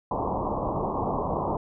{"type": "low-pass noise", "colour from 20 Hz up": "white", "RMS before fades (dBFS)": -28, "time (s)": [0.11, 1.57], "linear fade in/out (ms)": 2, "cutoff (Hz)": 1100, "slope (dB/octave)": 96, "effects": []}